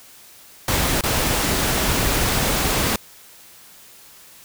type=noise with dropouts; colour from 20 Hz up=pink; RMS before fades=-20 dBFS; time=0.68-2.96 s; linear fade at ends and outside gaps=2 ms; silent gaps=1.01-1.036 s; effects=white hiss -46 dBFS RMS until 4.44 s